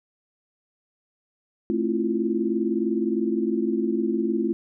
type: chord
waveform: sine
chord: F major seventh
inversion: first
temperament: equal with one note detuned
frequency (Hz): 220 / 266.2 / 329.6 / 349.2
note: A3 / C4 / E4 / F4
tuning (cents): 0 / +30 / 0 / 0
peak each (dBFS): -26 / -29 / -27 / -26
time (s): 1.7-4.53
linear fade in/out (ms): 0
effects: none